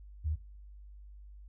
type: tone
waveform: sine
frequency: 76.6 Hz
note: D#2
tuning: 27 cents flat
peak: -29 dBFS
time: 0.24-0.36 s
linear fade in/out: 20 ms
effects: noise-tail reverb RT60 0.7 s tail -24 dB re dry + added 50 Hz sine -48 dBFS peak until 1.48 s